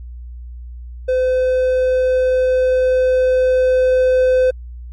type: tone with level ramp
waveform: triangle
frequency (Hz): 511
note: C5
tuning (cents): -41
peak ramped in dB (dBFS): -11 to -8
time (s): 1.08-4.51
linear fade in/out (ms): 10
effects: added 60 Hz sine -29 dBFS peak until 4.92 s + MP3 48 kbps